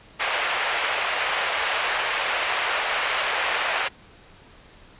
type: band-pass noise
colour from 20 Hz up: white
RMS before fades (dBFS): -25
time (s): 0.19-3.89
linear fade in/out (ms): 20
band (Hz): 510 to 2900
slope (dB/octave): 24
effects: pink hiss -50 dBFS RMS until 4.99 s + resampled to 8000 Hz